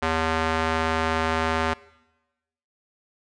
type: tone with band-pass filter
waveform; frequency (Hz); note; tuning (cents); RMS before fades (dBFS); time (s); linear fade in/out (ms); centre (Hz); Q
square; 80.7; E2; -36; -24; 0.02-1.74; 10; 1300; 0.77
effects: noise-tail reverb RT60 1.0 s tail -21 dB re dry + resampled to 22050 Hz